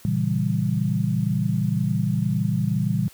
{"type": "chord", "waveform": "sine", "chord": "A# diminished seventh", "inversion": "none", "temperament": "equal", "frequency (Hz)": [116.54, 138.59, 164.81, 196], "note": ["A#2", "C#3", "E3", "G3"], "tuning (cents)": [0, 0, 0, 0], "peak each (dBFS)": [-25, -26, -25, -25], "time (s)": [0.05, 3.08], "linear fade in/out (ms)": 0, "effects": ["white hiss -50 dBFS RMS until 3.13 s", "high-pass 60 Hz 12 dB/octave"]}